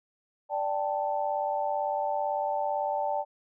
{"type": "chord", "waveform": "sine", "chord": "D suspended fourth", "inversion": "none", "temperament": "just", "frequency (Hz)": [587.3, 783.1, 881], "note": ["D5", "G5", "A5"], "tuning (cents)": [0, -2, 2], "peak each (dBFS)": -31, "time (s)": [0.49, 3.25], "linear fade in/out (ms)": 50, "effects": []}